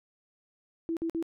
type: tone bursts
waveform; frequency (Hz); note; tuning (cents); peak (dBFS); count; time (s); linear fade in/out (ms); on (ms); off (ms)
sine; 330; E4; +2; -28; 3; 0.89-1.226; 0; 78; 51
effects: none